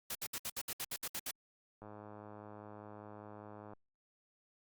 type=noise bursts; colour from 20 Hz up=white; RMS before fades=-40 dBFS; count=11; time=0.1-1.311 s; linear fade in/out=5 ms; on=51 ms; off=65 ms
type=click train; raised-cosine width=1 ms; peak=-37 dBFS; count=202; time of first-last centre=1.82-3.734 s; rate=105 Hz
effects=Opus 48 kbps